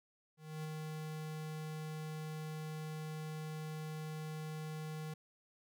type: tone with ADSR envelope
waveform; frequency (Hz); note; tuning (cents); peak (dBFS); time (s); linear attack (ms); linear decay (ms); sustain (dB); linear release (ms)
square; 155.56; D#3; 0; -40; 0.37-5.14; 270; 18; -2; 6
effects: none